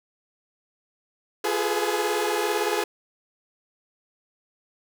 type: tone cluster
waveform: sawtooth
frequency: 348.3 / 414.2 / 432 / 497.1 / 845 Hz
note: F4 / G#4 / A4 / B4 / G#5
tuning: -5 / -5 / -32 / +11 / +30 cents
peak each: -26 / -23 / -26 / -27 / -28 dBFS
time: 1.44-2.84 s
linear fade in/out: 5 ms
effects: none